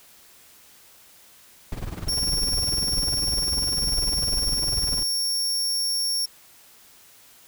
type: noise with tremolo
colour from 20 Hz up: brown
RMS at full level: -27 dBFS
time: 1.72-5.03 s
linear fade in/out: 2 ms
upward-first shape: sine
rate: 20 Hz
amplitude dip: 80%
type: tone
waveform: sawtooth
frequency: 5500 Hz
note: F8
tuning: 27 cents flat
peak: -20 dBFS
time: 2.08-6.26 s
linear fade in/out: 10 ms
effects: white hiss -52 dBFS RMS until 7.47 s